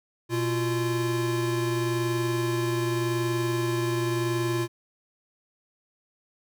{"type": "tone pair together", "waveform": "square", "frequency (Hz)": [121.62, 344], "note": ["B2", "F4"], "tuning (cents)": [-26, -26], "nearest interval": "octave + tritone", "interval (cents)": 1800, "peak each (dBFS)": [-29, -27], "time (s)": [0.29, 4.68], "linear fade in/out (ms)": 50, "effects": []}